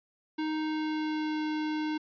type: tone with pitch glide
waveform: square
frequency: 311.1 to 307.3 Hz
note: D#4 to D#4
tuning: 0 to -21 cents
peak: -30 dBFS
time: 0.38-1.98 s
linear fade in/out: 10 ms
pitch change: -21 cents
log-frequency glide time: 0.55-1.44 s
effects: resampled to 11025 Hz